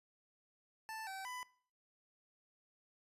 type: tone with pitch steps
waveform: 25% pulse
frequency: 882 / 770 / 998 Hz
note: A5 / G5 / B5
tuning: +4 / -31 / +18 cents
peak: -40 dBFS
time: 0.89-1.43 s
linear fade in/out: 0 ms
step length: 180 ms
effects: noise-tail reverb RT60 0.5 s tail -21 dB re dry + resampled to 32000 Hz